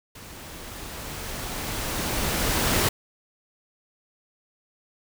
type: noise with level ramp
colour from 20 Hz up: pink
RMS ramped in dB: -43 to -21 dBFS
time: 0.15-2.89 s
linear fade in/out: 5 ms
effects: none